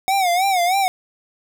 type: tone with vibrato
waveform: square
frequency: 740 Hz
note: F#5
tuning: in tune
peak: -16 dBFS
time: 0.08-0.88 s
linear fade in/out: 0 ms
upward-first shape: sine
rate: 3.2 Hz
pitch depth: 120 cents each way
effects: 9-bit